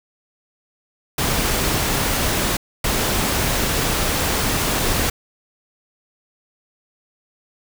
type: noise bursts at uneven times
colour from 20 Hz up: pink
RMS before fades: -20 dBFS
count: 2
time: 1.18-2.57 / 2.84-5.1 s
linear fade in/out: 5 ms
effects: none